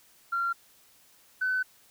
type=tone pair in turn; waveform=sine; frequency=1378 / 1511.9 Hz; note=F6 / F#6; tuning=-24 / +37 cents; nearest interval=major second; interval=161 cents; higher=second; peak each=-25 / -24 dBFS; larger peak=second; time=0.32-0.53 / 1.41-1.63 s; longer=second; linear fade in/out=10 ms; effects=tanh soft clip ceiling -20 dBFS + white hiss -60 dBFS RMS until 1.9 s